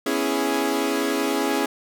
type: chord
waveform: sawtooth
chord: C# minor seventh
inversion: third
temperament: equal with one note detuned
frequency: 246.9 / 277.2 / 330.8 / 415.3 Hz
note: B3 / C#4 / E4 / G#4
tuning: 0 / 0 / +6 / 0 cents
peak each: -27 / -21 / -23 / -22 dBFS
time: 0.06-1.66 s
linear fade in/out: 5 ms
effects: none